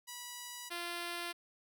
5% pulse tone pair in turn, 976 / 345.8 Hz, B5 / F4, -21 / -17 cents, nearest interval octave + tritone, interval 1796 cents, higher first, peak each -32 / -27 dBFS, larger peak second, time 0.07-0.7 / 0.7-1.33 s, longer neither, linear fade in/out 20 ms, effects none

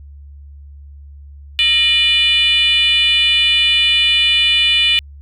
sine tone with frequency modulation, 2960 Hz, F#7, in tune, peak -9 dBFS, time 1.59-4.99 s, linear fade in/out 0 ms, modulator 547 Hz, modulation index 1.1, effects tanh soft clip ceiling -6 dBFS + added 71 Hz sine -34 dBFS peak until 5.21 s

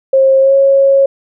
sine tone with pitch glide, 535 to 547.5 Hz, C5 to C#5, +38 to -22 cents, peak -5 dBFS, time 0.13-1.06 s, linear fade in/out 5 ms, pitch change +40 cents, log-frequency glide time 0.4-0.54 s, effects none

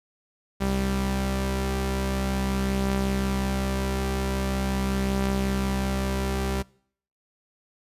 sawtooth tone pair together, 65.41 / 195.8 Hz, C2 / G3, 0 / -2 cents, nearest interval octave + perfect fifth, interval 1898 cents, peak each -23 / -23 dBFS, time 0.6-6.63 s, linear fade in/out 20 ms, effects noise-tail reverb RT60 0.6 s tail -24 dB re dry + resampled to 32000 Hz

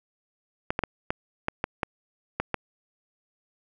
clicks, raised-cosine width 0.5 ms, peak -10 dBFS, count 9, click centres 0.705 / 0.791 / 0.837 / 1.105 / 1.484 / 1.641 / 1.832 / 2.4 / 2.543 s, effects none

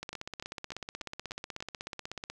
two click trains, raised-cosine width 0.2 ms, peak -21 / -23 dBFS, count 38 / 6, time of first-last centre 0.03-2.3 / 0.13-1.605 s, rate 16.3 / 3.39 Hz, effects none

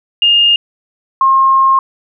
sine tone pair in turn, 2829 / 1070.1 Hz, F7 / C6, +22 / +39 cents, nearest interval octave + perfect fourth, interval 1683 cents, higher first, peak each -6 dBFS, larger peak neither, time 0.22-0.56 / 1.21-1.79 s, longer second, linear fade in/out 2 ms, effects none

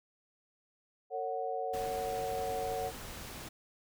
sine chord, F# major, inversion first, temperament equal with one note detuned, 455.5 / 554.4 / 740 Hz, A#4 / C#5 / F#5, -40 / 0 / 0 cents, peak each -38 / -39 / -36 dBFS, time 1.1-2.92 s, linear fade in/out 50 ms
pink noise, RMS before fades -45 dBFS, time 1.73-3.49 s, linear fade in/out 10 ms
effects none

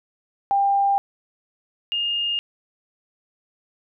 sine tone pair in turn, 796 / 2831 Hz, G5 / F7, +26 / +23 cents, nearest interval octave + minor seventh, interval 2197 cents, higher second, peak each -16 / -21 dBFS, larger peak first, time 0.51-0.98 / 1.92-2.39 s, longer neither, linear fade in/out 0 ms, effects none

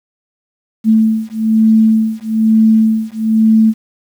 sine beating tone pair, 220 / 221.1 Hz, A3 / A3, 0 / +9 cents, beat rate 1.1 Hz, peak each -11 dBFS, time 0.84-3.74 s, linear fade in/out 50 ms, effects 7-bit

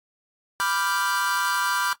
45% pulse chord, G dominant seventh, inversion first, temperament equal, 987.8 / 1174.7 / 1396.9 / 1568 Hz, B5 / D6 / F6 / G6, 0 / 0 / 0 / 0 cents, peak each -28 dBFS, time 0.6-1.93 s, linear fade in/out 0 ms, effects noise-tail reverb RT60 0.1 s tail -17 dB re dry + AAC 64 kbps

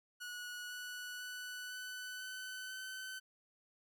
sawtooth tone with pitch steps, 1463 / 1474.9 / 1486.9 / 1498.9 / 1511.1 / 1523.4 Hz, F#6 / F#6 / F#6 / F#6 / F#6 / G6, -20 / -6 / +8 / +22 / +36 / -50 cents, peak -40 dBFS, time 0.2-3.2 s, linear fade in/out 20 ms, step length 500 ms, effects none

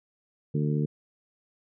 harmonic tone, 74.4 Hz, D2, 23 cents sharp, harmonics 2 / 3 / 4 / 5 / 6, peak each -25 / -31 / -35 / -37 / -36 dBFS, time 0.54-0.86 s, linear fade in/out 10 ms, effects none

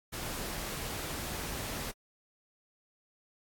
pink noise, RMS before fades -38 dBFS, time 0.12-1.92 s, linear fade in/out 20 ms, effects AAC 64 kbps

